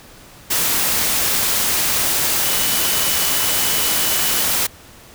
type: tone in noise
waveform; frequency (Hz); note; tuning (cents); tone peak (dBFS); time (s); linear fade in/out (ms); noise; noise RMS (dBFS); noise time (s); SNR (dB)
sine; 2971; F#7; +6; -28; 2.44-4.42; 10; white; -18; 0.5-4.67; -13
effects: pink hiss -43 dBFS RMS until 5.14 s